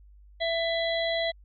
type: harmonic tone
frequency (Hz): 665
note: E5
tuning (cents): +15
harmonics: 1 / 3 / 5 / 6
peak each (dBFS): -27 / -32 / -34 / -35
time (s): 0.4-1.32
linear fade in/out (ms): 20
effects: added 50 Hz sine -50 dBFS peak until 1.44 s